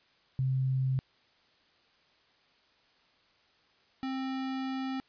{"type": "tone pair in turn", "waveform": ["sine", "square"], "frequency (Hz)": [131.5, 264], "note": ["C3", "C4"], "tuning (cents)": [9, 16], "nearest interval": "octave", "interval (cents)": 1207, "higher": "second", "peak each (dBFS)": [-26, -33], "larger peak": "first", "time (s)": [[0.39, 0.99], [4.03, 5]], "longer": "second", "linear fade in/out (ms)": 0, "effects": ["white hiss -66 dBFS RMS until 5.08 s", "resampled to 11025 Hz"]}